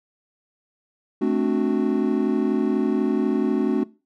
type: chord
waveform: triangle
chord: D dominant seventh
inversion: second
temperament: equal with one note detuned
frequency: 217.3 / 261.6 / 293.7 / 370 Hz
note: A3 / C4 / D4 / F#4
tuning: -21 / 0 / 0 / 0 cents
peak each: -22 dBFS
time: 1.21-3.84 s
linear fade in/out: 10 ms
effects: noise-tail reverb RT60 0.3 s tail -20 dB re dry